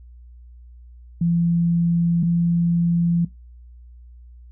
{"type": "tone pair in turn", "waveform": "sine", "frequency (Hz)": [170, 170.6], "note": ["F3", "F3"], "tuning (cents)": [-46, -40], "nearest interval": "unison", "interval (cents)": 6, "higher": "second", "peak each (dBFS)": -16, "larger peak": "neither", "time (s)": [[1.21, 2.23], [2.23, 3.25]], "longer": "neither", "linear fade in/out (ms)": 5, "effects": ["noise-tail reverb RT60 0.2 s tail -18 dB re dry", "added 60 Hz sine -41 dBFS peak until 4.51 s"]}